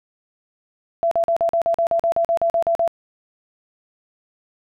sine tone bursts, 673 Hz, E5, 36 cents sharp, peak -15 dBFS, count 15, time 1.03-2.877 s, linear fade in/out 0 ms, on 83 ms, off 43 ms, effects none

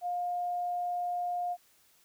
sine tone, 709 Hz, F5, 26 cents sharp, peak -30 dBFS, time 0.01-1.57 s, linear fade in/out 50 ms, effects white hiss -65 dBFS RMS until 2.04 s

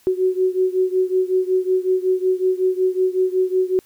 sine beating tone pair, 370 / 375.4 Hz, F#4 / F#4, 0 / +25 cents, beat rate 5.4 Hz, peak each -18 / -20 dBFS, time 0.07-3.79 s, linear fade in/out 0 ms, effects white hiss -55 dBFS RMS until 3.85 s

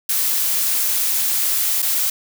blue noise with dropouts, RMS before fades -19 dBFS, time 0.09-2.1 s, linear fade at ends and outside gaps 5 ms, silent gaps 1.821-1.825 s, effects none

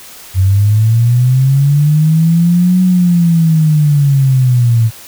sine linear two-way sweep, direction up then down, 91.5 to 185 to 111.2 Hz, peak -6 dBFS, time 0.34-4.91 s, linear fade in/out 50 ms, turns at 2.82 s, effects white hiss -34 dBFS RMS until 5.07 s

